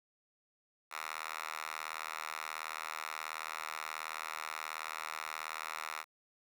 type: tone with high-pass filter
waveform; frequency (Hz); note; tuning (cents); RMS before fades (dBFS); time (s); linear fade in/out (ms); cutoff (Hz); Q
5% pulse; 78.6; D#2; +18; -42; 0.9-6.05; 50; 1400; 4.3
effects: 10-bit